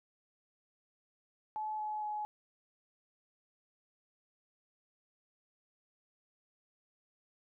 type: tone with pitch steps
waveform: sine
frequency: 859 / 851.6 / 844.2 Hz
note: A5 / G#5 / G#5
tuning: -42 / +43 / +28 cents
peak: -35 dBFS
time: 1.56-2.25 s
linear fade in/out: 0 ms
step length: 230 ms
effects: none